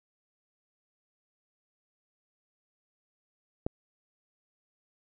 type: click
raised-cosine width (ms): 2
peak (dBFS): -16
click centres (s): 3.665
effects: none